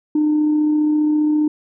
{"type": "tone with amplitude modulation", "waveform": "sine", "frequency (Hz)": 302.6, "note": "D#4", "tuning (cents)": -48, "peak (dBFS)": -11, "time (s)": [0.15, 1.48], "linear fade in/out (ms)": 5, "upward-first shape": "sine", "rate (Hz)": 34.9, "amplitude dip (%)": 25, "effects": ["tanh soft clip ceiling -10 dBFS"]}